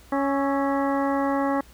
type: harmonic tone with a mistuned harmonic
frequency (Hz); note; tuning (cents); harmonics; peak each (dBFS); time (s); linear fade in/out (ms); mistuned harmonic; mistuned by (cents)
277.2; C#4; 0; 1 / 2 / 3 / 4 / 5 / 6 / 7; -24 / -27 / -28 / -30 / -37 / -38 / -38; 0.12-1.61; 5; 5; -71
effects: added 60 Hz sine -53 dBFS peak until 1.73 s + pink hiss -53 dBFS RMS until 1.73 s